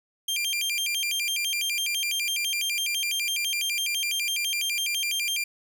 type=tone with vibrato; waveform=sawtooth; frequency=2756 Hz; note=F7; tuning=24 cents flat; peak=-22 dBFS; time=0.28-5.44 s; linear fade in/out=5 ms; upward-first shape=square; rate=6 Hz; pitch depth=250 cents each way; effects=10-bit